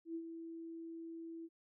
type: tone with ADSR envelope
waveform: sine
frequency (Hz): 330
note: E4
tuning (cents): +2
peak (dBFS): -38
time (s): 0.05-1.49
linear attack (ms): 100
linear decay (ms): 69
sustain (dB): -7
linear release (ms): 42
effects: none